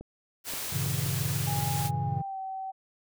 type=click train; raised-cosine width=2 ms; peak=-29 dBFS; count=4; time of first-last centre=0.01-1.589 s; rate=1.9 Hz
type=noise; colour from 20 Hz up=white; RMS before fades=-35 dBFS; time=0.44-1.91 s; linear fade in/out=50 ms
type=chord; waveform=triangle; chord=G diminished seventh; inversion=none; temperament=equal; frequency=98 / 116.54 / 138.59 / 164.81 Hz; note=G2 / Bb2 / Db3 / Fb3; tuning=0 / 0 / 0 / 0 cents; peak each=-33 / -33 / -29 / -34 dBFS; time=0.72-2.22 s; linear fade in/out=10 ms
type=tone with pitch glide; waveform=sine; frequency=821 to 766 Hz; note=G#5 to G5; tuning=-20 to -40 cents; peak=-33 dBFS; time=1.46-2.72 s; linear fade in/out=20 ms; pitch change=-120 cents; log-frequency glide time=2.01-2.38 s
effects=none